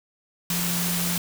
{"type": "tone in noise", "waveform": "sine", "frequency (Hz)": 174.61, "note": "F3", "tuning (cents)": 0, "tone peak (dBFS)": -27, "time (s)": [0.5, 1.18], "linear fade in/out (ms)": 2, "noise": "white", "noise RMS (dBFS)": -27, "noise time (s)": [0.5, 1.18], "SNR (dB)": -3, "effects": []}